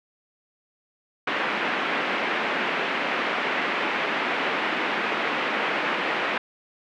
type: band-pass noise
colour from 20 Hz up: white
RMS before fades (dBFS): -26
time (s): 1.27-6.38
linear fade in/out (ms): 5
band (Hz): 210 to 2500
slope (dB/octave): 24
effects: none